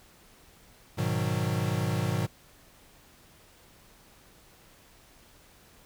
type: chord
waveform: square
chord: G# minor seventh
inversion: none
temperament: equal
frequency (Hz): 103.83 / 123.47 / 155.56 / 185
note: G#2 / B2 / D#3 / F#3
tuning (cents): 0 / 0 / 0 / 0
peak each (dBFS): -32 / -32 / -33 / -35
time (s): 0.97-2.27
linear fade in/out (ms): 20
effects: pink hiss -57 dBFS RMS until 5.85 s